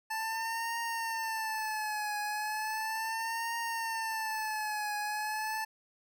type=tone with vibrato; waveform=25% pulse; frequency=880 Hz; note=A5; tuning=in tune; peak=-29 dBFS; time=0.1-5.65 s; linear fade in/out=10 ms; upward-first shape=triangle; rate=0.36 Hz; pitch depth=95 cents each way; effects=none